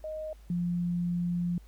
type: tone pair in turn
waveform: sine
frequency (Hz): 622.3 / 174.63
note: D#5 / F3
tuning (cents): 0 / 0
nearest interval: octave + minor seventh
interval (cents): 2200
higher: first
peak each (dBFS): -34 / -27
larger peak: second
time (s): 0.04-0.33 / 0.5-1.58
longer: second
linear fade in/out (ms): 2
effects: added 52 Hz sine -49 dBFS peak until 1.67 s + pink hiss -64 dBFS RMS until 1.67 s